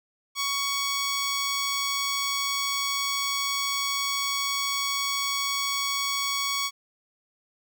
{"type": "tone", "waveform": "10% pulse", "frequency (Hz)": 1118, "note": "C#6", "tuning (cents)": 14, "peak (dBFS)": -17, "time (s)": [0.35, 6.71], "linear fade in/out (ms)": 50, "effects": []}